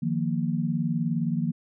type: chord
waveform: sine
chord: Eb suspended second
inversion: none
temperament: equal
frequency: 155.56 / 174.61 / 233.1 Hz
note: Eb3 / F3 / Bb3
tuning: 0 / 0 / 0 cents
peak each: -28 dBFS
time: 0.02-1.52 s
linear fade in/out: 10 ms
effects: none